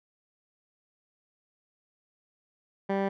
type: tone with low-pass filter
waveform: 15% pulse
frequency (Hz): 196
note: G3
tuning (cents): 0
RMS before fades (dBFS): -28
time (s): 2.89-3.09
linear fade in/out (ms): 10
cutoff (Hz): 1600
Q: 0.89
effects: none